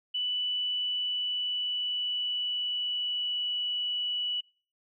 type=tone with pitch glide; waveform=sine; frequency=2974 to 2950 Hz; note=F#7 to F#7; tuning=+8 to -6 cents; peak=-28 dBFS; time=0.14-4.41 s; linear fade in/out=10 ms; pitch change=-14 cents; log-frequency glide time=0.53-3.52 s; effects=noise-tail reverb RT60 0.4 s tail -26 dB re dry